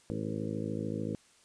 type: harmonic tone with a mistuned harmonic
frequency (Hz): 53.5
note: A1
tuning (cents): -48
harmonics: 2 / 3 / 4 / 5 / 6 / 7 / 8 / 9 / 10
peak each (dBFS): -40 / -40 / -38 / -41 / -40 / -47 / -46 / -42 / -48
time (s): 0.1-1.15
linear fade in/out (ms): 0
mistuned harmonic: 8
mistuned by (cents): -30
effects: white hiss -63 dBFS RMS until 1.44 s + resampled to 22050 Hz